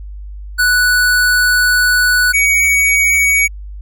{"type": "tone pair in turn", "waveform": "square", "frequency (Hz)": [1480, 2251], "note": ["F#6", "C#7"], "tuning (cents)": [0, 26], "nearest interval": "perfect fifth", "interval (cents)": 726, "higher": "second", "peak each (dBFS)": -10, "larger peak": "neither", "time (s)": [[0.58, 2.33], [2.33, 3.48]], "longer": "first", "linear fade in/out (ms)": 20, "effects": ["added 50 Hz sine -26 dBFS peak until 3.81 s"]}